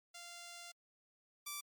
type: tone pair in turn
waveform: 5% pulse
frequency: 694 / 1164.8 Hz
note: F5 / D6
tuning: -11 / -15 cents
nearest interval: major sixth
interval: 896 cents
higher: second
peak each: -38 / -30 dBFS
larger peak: second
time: 0.14-0.72 / 1.46-1.61 s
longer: first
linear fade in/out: 10 ms
effects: MP3 96 kbps

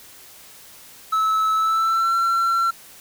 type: tone with pitch glide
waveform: triangle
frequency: 1301 to 1356.2 Hz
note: E6 to E6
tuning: -23 to +49 cents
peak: -15 dBFS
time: 1.12-2.71 s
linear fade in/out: 10 ms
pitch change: +72 cents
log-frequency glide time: 1.55-2.14 s
effects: white hiss -45 dBFS RMS until 3 s

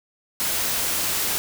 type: noise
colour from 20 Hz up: white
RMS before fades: -24 dBFS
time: 0.4-1.38 s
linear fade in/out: 0 ms
effects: none

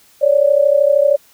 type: tone pair together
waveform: sine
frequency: 554.4 / 587.4 Hz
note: C#5 / D5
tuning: 0 / 0 cents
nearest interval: minor second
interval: 100 cents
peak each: -12 dBFS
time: 0.21-1.17 s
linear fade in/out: 20 ms
effects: white hiss -50 dBFS RMS until 1.33 s

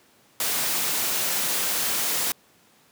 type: noise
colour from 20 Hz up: white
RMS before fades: -25 dBFS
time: 0.4-2.32 s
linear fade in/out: 2 ms
effects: pink hiss -58 dBFS RMS until 2.91 s + high-pass 150 Hz 12 dB/octave

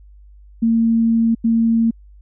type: tone bursts at uneven times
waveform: sine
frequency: 228.1 Hz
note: A#3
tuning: 37 cents flat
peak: -12 dBFS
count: 2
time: 0.62-1.35 / 1.44-1.91 s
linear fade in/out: 10 ms
effects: added 50 Hz sine -41 dBFS peak until 2.21 s

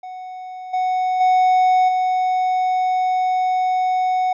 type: tone with level steps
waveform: triangle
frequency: 740 Hz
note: F#5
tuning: in tune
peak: -28 / -15 / -10 / -14 dBFS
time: 0.03-4.33 s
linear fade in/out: 5 ms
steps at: 0.73 / 1.2 / 1.88 s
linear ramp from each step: 10 ms
effects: resampled to 16000 Hz

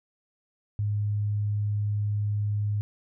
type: tone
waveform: sine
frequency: 103.83 Hz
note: G#2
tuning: in tune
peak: -24 dBFS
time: 0.79-2.81 s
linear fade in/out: 0 ms
effects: none

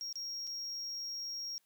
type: tone with dropouts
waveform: triangle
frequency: 5588 Hz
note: F8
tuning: in tune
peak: -37 dBFS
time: 0.01-1.58 s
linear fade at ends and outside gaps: 0 ms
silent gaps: 0.127-0.156 / 0.47-0.474 s
effects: white hiss -75 dBFS RMS until 1.65 s + high-pass 150 Hz 12 dB/octave

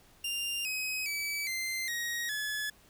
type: tone with pitch steps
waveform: sawtooth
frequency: 2794 / 2533 / 2296 / 2081 / 1886.4 / 1710 Hz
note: F7 / D#7 / D7 / C7 / A#6 / A6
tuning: 0 / +30 / -40 / -10 / +20 / -50 cents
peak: -29 dBFS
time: 0.24-2.7 s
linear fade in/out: 5 ms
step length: 410 ms
effects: pink hiss -61 dBFS RMS until 2.89 s

